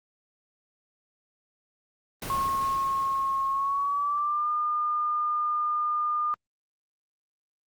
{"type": "noise with exponential decay", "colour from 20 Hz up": "pink", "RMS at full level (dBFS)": -34, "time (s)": [2.22, 4.8], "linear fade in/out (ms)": 2, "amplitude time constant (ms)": 560}
{"type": "tone with pitch glide", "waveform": "sine", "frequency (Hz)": [1085, 1210.9], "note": ["C#6", "D#6"], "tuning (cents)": [-37, -47], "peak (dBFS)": -24, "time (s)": [2.3, 6.34], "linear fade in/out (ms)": 0, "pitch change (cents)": 190, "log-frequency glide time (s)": [3.49, 4.5]}
{"effects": ["Opus 24 kbps"]}